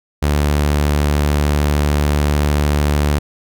sawtooth tone, 73.42 Hz, D2, in tune, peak -9 dBFS, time 0.22-3.19 s, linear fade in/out 10 ms, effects none

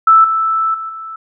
sine tone with level steps, 1318.5 Hz, E6, in tune, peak -4 / -12 / -21 / -25 dBFS, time 0.07-1.16 s, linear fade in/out 5 ms, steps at 0.24 / 0.74 / 0.89 s, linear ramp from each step 5 ms, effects none

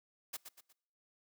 white noise with echo, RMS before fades -41 dBFS, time 0.33-0.37 s, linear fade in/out 10 ms, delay 120 ms, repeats 3, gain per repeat -8 dB, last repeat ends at 0.73 s, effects noise-tail reverb RT60 0.8 s tail -25 dB re dry + high-pass 200 Hz 12 dB/octave

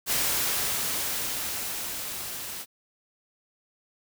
white noise with level ramp, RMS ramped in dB -25 to -37 dBFS, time 0.06-2.66 s, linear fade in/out 50 ms, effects none

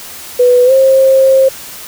sine tone with pitch glide, 493.9 to 532.4 Hz, B4 to C5, 0 to +30 cents, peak -4 dBFS, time 0.39-1.49 s, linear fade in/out 10 ms, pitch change +130 cents, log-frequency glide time 0.65-0.72 s, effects white hiss -29 dBFS RMS until 1.87 s

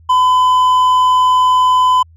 triangle tone with hard clipping, 1010 Hz, B5, 39 cents sharp, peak -9 dBFS, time 0.09-2.03 s, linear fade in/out 10 ms, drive 7 dB, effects added 82 Hz sine -41 dBFS peak until 2.16 s

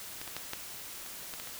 clicks, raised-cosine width 0.2 ms, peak -22 / -24 / -19 / -17 / -29 / -23 / -23 / -26 dBFS, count 8, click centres 0.215 / 0.277 / 0.366 / 0.534 / 1.062 / 1.338 / 1.399 / 1.473 s, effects white hiss -44 dBFS RMS until 1.59 s

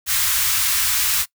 white band-stop noise, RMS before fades -19 dBFS, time 0.06-1.26 s, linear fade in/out 50 ms, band 100 to 1100 Hz, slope 24 dB/octave, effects noise-tail reverb RT60 0.1 s tail -22 dB re dry

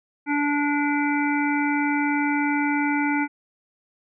harmonic tone, 290.5 Hz, D4, 19 cents flat, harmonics 1 / 3 / 5 / 7 / 8, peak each -22 / -27 / -29 / -30 / -31 dBFS, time 0.26-3.28 s, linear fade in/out 50 ms, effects none

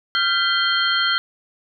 sine tone cluster, 1386 / 1560 / 2003 / 3160 / 4246 Hz, F6 / G6 / B6 / G7 / C8, -14 / -9 / +24 / +13 / +25 cents, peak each -20 / -26 / -29 / -22 / -24 dBFS, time 0.15-1.18 s, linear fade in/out 0 ms, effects none

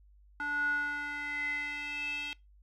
square tone with band-pass filter sweep, 291.3 Hz, D4, 14 cents flat, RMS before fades -35 dBFS, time 0.4-2.33 s, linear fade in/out 0 ms, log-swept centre 1300 to 2900 Hz, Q 8.8, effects noise-tail reverb RT60 0.2 s tail -22 dB re dry + added 50 Hz sine -57 dBFS peak until 2.62 s

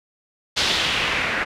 white noise with low-pass filter sweep, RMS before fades -22 dBFS, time 0.56-1.45 s, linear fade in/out 20 ms, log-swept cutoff 4300 to 1800 Hz, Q 2, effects none

